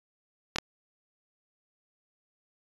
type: clicks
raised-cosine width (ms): 0.2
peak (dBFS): -10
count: 2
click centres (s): 0.56 / 0.585
effects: resampled to 24000 Hz